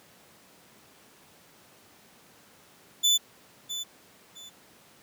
30% pulse tone with echo, 3497 Hz, A7, 11 cents flat, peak -17 dBFS, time 3.03-3.18 s, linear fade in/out 20 ms, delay 660 ms, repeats 2, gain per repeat -12 dB, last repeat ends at 4.5 s, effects pink hiss -56 dBFS RMS until 5.02 s + high-pass 150 Hz 12 dB/octave

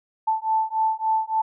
sine beating tone pair, 879 / 882.5 Hz, A5 / A5, -2 / +5 cents, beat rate 3.5 Hz, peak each -23 dBFS, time 0.27-1.42 s, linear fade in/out 10 ms, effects none

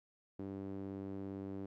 sawtooth tone with band-pass filter, 97.6 Hz, G2, 7 cents flat, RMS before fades -44 dBFS, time 0.39-1.66 s, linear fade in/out 5 ms, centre 310 Hz, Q 1.9, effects none

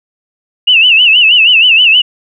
sine tone with vibrato, 2790 Hz, F7, 2 cents flat, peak -3 dBFS, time 0.67-2.02 s, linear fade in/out 10 ms, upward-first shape sine, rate 6.3 Hz, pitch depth 140 cents each way, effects none

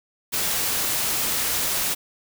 white noise, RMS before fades -24 dBFS, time 0.32-1.95 s, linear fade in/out 20 ms, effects none

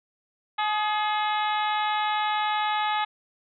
harmonic tone with a mistuned harmonic, 424.7 Hz, G#4, 39 cents sharp, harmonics 2 / 3 / 4 / 5 / 6 / 7 / 8 / 9, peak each -25 / -30 / -34 / -35 / -38 / -40 / -37 / -38 dBFS, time 0.58-3.05 s, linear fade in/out 10 ms, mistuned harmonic 3, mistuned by -33 cents, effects none

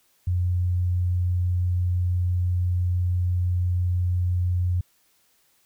sine tone, 89.4 Hz, F2, 41 cents sharp, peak -20 dBFS, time 0.27-4.81 s, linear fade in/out 5 ms, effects white hiss -64 dBFS RMS until 5.65 s

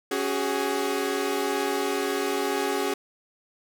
sawtooth chord, C# suspended fourth, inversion none, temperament equal with one note detuned, 277.2 / 375.2 / 415.3 Hz, C#4 / F#4 / G#4, 0 / +24 / 0 cents, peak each -27 / -25 / -24 dBFS, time 0.11-2.94 s, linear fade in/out 5 ms, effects none

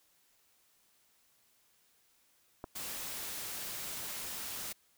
clicks, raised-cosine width 1 ms, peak -27 / -36 dBFS, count 2, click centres 2.641 / 2.644 s
white noise, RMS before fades -41 dBFS, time 2.75-4.73 s, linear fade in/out 10 ms
effects white hiss -70 dBFS RMS until 4.97 s

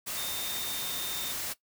sine tone in noise, 3648 Hz, A#7, 38 cents flat, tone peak -37 dBFS, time 0.16-1.33 s, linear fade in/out 20 ms, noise white, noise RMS -35 dBFS, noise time 0.06-1.54 s, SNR -5 dB, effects noise-tail reverb RT60 0.1 s tail -17 dB re dry

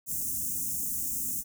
white band-stop noise, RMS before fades -32 dBFS, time 0.06-1.44 s, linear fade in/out 50 ms, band 300 to 6300 Hz, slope 48 dB/octave, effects none

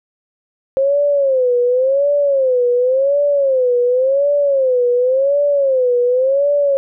sine tone with vibrato, 530 Hz, C5, 22 cents sharp, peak -11 dBFS, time 0.77-6.77 s, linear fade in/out 0 ms, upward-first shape sine, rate 0.91 Hz, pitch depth 150 cents each way, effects none

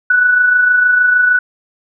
sine tone with amplitude modulation, 1481 Hz, F#6, 1 cent sharp, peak -6 dBFS, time 0.1-1.39 s, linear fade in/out 5 ms, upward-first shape sine, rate 26.5 Hz, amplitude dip 40%, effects none

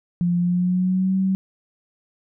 sine tone with pitch glide, 174.61 to 190.41 Hz, F3 to F#3, 0 to +50 cents, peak -17 dBFS, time 0.21-1.35 s, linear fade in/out 0 ms, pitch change +150 cents, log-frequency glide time 0.38-1.16 s, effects none

